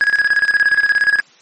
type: tone with tremolo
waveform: triangle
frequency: 1661.2 Hz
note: G#6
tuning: in tune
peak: -7 dBFS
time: 0.01-1.2 s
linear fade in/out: 0 ms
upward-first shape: square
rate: 17 Hz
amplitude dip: 75%
effects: white hiss -48 dBFS RMS until 1.41 s + MP3 32 kbps